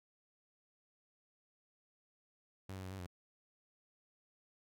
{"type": "tone with pitch steps", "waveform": "sawtooth", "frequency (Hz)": [95.8, 94.4, 92.9, 96.6, 88.9], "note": ["G2", "F#2", "F#2", "G2", "F2"], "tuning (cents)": [-39, 35, 7, -25, 31], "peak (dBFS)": -40, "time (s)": [2.69, 3.065], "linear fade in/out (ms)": 5, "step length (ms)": 75, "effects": []}